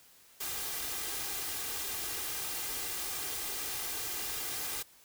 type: noise with comb filter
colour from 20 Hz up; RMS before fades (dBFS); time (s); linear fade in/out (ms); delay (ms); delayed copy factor
white; -37; 0.4-4.83; 10; 2.5; +0.55
effects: white hiss -60 dBFS RMS until 5.04 s